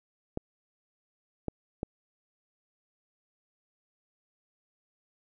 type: clicks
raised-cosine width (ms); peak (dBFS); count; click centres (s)
2; -18; 3; 0.374 / 1.483 / 1.831
effects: none